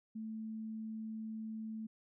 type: tone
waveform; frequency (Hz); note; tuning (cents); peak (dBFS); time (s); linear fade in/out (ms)
sine; 220; A3; 0; -40; 0.15-1.87; 10
effects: none